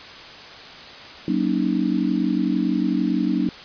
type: chord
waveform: sine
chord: D# minor seventh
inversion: first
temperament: just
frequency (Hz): 186.68 / 233.3 / 280 / 311.1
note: F#3 / A#3 / C#4 / D#4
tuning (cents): +16 / +2 / +18 / 0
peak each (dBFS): -24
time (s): 1.28-3.49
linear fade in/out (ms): 2
effects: white hiss -39 dBFS RMS until 3.64 s + resampled to 11025 Hz

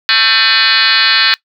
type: tone with frequency modulation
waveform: sine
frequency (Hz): 2955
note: F#7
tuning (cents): -3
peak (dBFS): -7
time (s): 0.09-1.34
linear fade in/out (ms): 0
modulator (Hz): 232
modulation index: 6.9
effects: noise-tail reverb RT60 0.1 s tail -21 dB re dry

